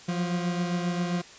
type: beating tone pair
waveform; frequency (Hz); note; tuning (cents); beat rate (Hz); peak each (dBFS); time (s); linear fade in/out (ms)
40% pulse; 174.61 / 182.11; F3 / F#3; 0 / -27; 7.5; -26 / -33; 0.08-1.22; 10
effects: white hiss -48 dBFS RMS until 1.38 s + resampled to 16000 Hz